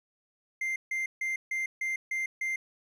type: tone bursts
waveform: triangle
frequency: 2093 Hz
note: C7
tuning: in tune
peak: -27 dBFS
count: 7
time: 0.61-2.56 s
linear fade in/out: 5 ms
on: 150 ms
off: 150 ms
effects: none